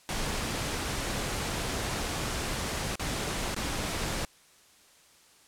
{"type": "noise with dropouts", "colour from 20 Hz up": "pink", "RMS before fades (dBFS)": -32, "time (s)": [0.09, 4.25], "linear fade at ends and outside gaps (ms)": 0, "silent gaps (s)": [[2.955, 2.996], [3.545, 3.564]], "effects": ["white hiss -59 dBFS RMS until 5.47 s", "low-pass 10000 Hz 12 dB/octave"]}